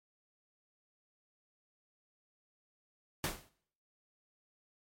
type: noise with exponential decay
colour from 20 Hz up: pink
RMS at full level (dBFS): -31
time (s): 3.24-3.49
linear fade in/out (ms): 1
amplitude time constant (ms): 54
effects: noise-tail reverb RT60 0.6 s tail -20 dB re dry + MP3 64 kbps